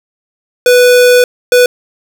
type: tone bursts at uneven times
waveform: square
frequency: 493.9 Hz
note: B4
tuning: in tune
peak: -4 dBFS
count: 2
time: 0.66-1.24 / 1.52-1.66 s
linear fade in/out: 2 ms
effects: none